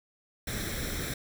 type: noise with comb filter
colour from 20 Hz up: pink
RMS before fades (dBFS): -34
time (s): 0.47-1.14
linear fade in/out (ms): 5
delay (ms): 0.53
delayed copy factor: +0.7
effects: none